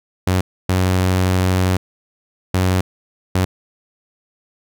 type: tone bursts at uneven times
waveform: sawtooth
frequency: 92.5 Hz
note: F#2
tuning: in tune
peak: -10 dBFS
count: 4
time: 0.27-0.41 / 0.69-1.77 / 2.54-2.81 / 3.35-3.45 s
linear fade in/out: 5 ms
effects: none